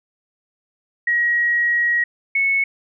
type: tone pair in turn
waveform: sine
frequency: 1900 / 2203 Hz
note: A#6 / C#7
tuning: +33 / -11 cents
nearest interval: minor third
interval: 256 cents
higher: second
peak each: -15 dBFS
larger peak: neither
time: 1.07-2.04 / 2.35-2.64 s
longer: first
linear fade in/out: 5 ms
effects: none